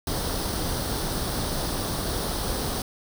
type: noise with comb filter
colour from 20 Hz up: pink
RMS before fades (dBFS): -28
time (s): 0.07-2.82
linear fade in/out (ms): 2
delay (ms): 0.21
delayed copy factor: +0.6
effects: none